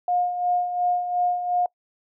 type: tone with tremolo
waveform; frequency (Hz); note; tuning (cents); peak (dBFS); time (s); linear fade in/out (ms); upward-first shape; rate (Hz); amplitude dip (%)
sine; 714; F5; +38; -18; 0.08-1.66; 2; sine; 2.8; 60
effects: noise-tail reverb RT60 0.1 s tail -25 dB re dry